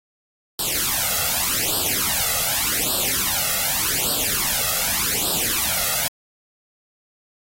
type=noise with flanger; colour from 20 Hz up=white; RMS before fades=-22 dBFS; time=0.59-6.08 s; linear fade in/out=2 ms; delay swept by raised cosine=0.23 to 1.53 ms; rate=0.85 Hz; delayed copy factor=+1; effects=AAC 48 kbps